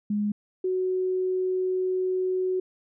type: tone pair in turn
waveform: sine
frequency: 207.7 / 370.9 Hz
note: G#3 / F#4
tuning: 0 / +4 cents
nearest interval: minor seventh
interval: 1004 cents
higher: second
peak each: -23 dBFS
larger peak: neither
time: 0.1-0.32 / 0.64-2.6 s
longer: second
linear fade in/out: 5 ms
effects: none